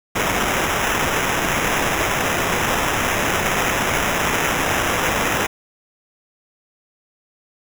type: noise with sample-and-hold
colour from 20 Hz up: white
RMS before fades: -20 dBFS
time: 0.15-5.47 s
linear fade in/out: 10 ms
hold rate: 4410 Hz
effects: none